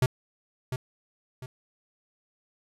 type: tone with echo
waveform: square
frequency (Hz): 128.1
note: C3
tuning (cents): -36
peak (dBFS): -20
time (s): 0.02-0.06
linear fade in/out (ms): 2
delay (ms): 700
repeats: 2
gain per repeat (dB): -9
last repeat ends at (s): 1.46
effects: resampled to 32000 Hz